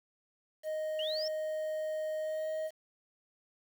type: tone with pitch glide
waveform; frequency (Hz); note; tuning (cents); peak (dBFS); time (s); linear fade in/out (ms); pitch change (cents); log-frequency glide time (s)
triangle; 622.3 to 628.1; D#5 to D#5; 0 to +16; -31; 0.63-2.71; 50; +16; 2.18-2.59
type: linear sweep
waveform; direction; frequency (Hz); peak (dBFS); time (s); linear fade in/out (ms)
sine; up; 2794 to 5500; -36; 0.99-1.28; 2
effects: 9-bit